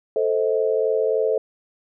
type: chord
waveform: sine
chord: A diminished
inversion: none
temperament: equal with one note detuned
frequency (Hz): 440 / 523.3 / 636.1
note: A4 / C5 / Eb5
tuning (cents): 0 / 0 / +38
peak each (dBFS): -20 / -23 / -25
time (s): 0.16-1.38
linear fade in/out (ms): 2
effects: none